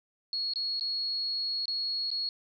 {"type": "tone with dropouts", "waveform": "sine", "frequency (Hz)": 4328, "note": "C#8", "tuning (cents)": -42, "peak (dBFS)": -29, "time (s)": [0.33, 2.29], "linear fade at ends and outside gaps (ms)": 1, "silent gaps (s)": [[0.536, 0.558], [0.797, 0.809], [1.656, 1.68], [2.104, 2.114]], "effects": []}